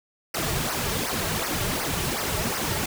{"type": "noise with flanger", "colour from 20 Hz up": "pink", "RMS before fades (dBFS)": -27, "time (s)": [0.34, 2.86], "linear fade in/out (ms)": 5, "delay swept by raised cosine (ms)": [0.27, 4.07], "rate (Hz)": 2.7, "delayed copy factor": -0.85, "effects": []}